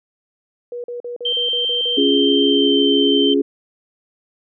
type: tone bursts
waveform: sine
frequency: 483 Hz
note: B4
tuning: 39 cents flat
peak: -25 dBFS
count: 8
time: 0.72-1.974 s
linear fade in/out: 2 ms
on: 120 ms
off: 42 ms
type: tone with pitch glide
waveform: sine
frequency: 3136 to 3111 Hz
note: G7 to G7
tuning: 0 to -14 cents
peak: -17 dBFS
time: 1.25-3.34 s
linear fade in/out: 5 ms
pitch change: -14 cents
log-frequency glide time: 2.46-2.75 s
type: chord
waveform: sine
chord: Db major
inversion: none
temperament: equal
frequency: 277.2 / 349.2 / 415.3 Hz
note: Db4 / F4 / Ab4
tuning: 0 / 0 / 0 cents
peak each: -16 / -21 / -17 dBFS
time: 1.97-3.42 s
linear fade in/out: 10 ms
effects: none